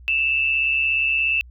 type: tone pair together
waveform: sine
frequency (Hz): 2637 / 2774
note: E7 / F7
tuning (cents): 0 / -12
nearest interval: minor second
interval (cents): 88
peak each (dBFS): -18 / -26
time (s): 0.08-1.41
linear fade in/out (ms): 0
effects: added 61 Hz sine -41 dBFS peak until 1.5 s